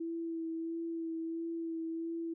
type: tone with vibrato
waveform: sine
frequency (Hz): 329.6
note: E4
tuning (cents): 0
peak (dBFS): -35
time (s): 0-2.34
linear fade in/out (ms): 10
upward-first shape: sine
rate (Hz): 1.5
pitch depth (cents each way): 19
effects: none